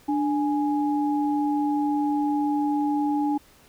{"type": "tone pair together", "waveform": "sine", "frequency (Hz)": [294.3, 832.4], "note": ["D4", "G#5"], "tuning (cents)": [4, 4], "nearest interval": "octave + tritone", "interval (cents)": 1800, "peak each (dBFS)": [-22, -27], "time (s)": [0.08, 3.38], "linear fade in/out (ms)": 10, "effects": ["pink hiss -55 dBFS RMS until 3.68 s"]}